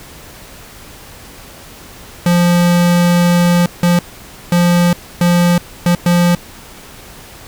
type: tone bursts at uneven times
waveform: square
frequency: 174.61 Hz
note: F3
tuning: in tune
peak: -9 dBFS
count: 6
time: 2.26-3.66 / 3.83-3.99 / 4.52-4.93 / 5.21-5.58 / 5.86-5.95 / 6.06-6.35 s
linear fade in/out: 2 ms
effects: pink hiss -36 dBFS RMS until 7.47 s